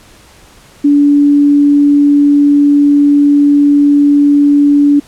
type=tone; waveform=sine; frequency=288 Hz; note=D4; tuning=34 cents flat; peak=-4 dBFS; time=0.84-5 s; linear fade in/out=10 ms; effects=pink hiss -41 dBFS RMS until 5.07 s + low-pass 11000 Hz 12 dB/octave